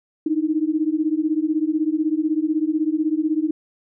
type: beating tone pair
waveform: sine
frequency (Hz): 303.6 / 319.6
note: D#4 / D#4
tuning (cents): -42 / +47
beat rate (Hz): 16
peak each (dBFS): -21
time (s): 0.26-3.51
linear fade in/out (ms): 5
effects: none